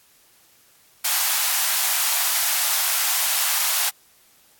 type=high-pass noise; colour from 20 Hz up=white; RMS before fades=-21 dBFS; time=1.04-3.9 s; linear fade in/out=10 ms; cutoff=670 Hz; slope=48 dB/octave; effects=white hiss -56 dBFS RMS until 4.59 s + AAC 64 kbps